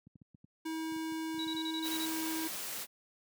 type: clicks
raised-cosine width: 5 ms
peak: -39 dBFS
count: 12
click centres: 0.07 / 0.157 / 0.217 / 0.347 / 0.444 / 0.921 / 0.963 / 1.121 / 1.344 / 1.379 / 1.468 / 1.548 s
type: tone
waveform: square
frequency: 320.7 Hz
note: E4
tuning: 48 cents flat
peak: -36 dBFS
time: 0.65-2.48 s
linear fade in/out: 10 ms
type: tone bursts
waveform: sine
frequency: 3892 Hz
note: B7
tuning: 26 cents flat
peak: -37 dBFS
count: 8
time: 1.39-2.056 s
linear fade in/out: 2 ms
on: 57 ms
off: 30 ms
type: noise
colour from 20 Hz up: white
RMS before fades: -40 dBFS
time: 1.82-2.87 s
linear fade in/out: 50 ms
effects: high-pass 150 Hz 12 dB/octave